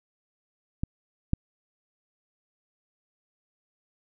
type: clicks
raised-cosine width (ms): 5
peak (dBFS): -15 / -10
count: 2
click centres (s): 0.835 / 1.334
effects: none